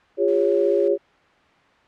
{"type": "chord", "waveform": "sine", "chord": "Db major", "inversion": "first", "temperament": "equal with one note detuned", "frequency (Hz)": [349.2, 405.4, 554.4], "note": ["F4", "Ab4", "Db5"], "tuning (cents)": [0, -42, 0], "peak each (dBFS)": [-22, -19, -21], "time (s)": [0.17, 0.98], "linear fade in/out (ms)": 50}
{"type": "noise", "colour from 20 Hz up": "blue", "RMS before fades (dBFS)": -34, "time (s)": [0.28, 0.88], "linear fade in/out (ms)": 0}
{"effects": ["white hiss -55 dBFS RMS until 1.87 s", "low-pass 2000 Hz 12 dB/octave"]}